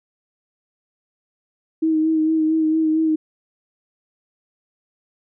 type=tone with vibrato; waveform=sine; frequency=316.4 Hz; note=D#4; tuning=29 cents sharp; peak=-15 dBFS; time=1.82-3.16 s; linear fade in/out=10 ms; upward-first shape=sine; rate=4.4 Hz; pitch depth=26 cents each way; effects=none